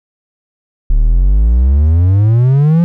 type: exponential sweep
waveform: triangle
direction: up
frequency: 34.65 to 174.61 Hz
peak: -4 dBFS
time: 0.9-2.84 s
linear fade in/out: 0 ms
effects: none